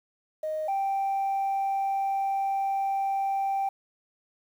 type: tone pair in turn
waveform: sine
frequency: 622 / 783.7 Hz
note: D#5 / G5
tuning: -1 / -1 cents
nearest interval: major third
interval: 400 cents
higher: second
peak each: -27 / -23 dBFS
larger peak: second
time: 0.43-0.68 / 0.68-3.69 s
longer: second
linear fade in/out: 5 ms
effects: tanh soft clip ceiling -22 dBFS + 9-bit